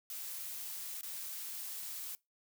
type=noise with dropouts; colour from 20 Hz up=blue; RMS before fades=-43 dBFS; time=0.1-2.15 s; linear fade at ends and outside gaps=1 ms; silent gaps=1.011-1.031 s; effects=noise-tail reverb RT60 0.2 s tail -22 dB re dry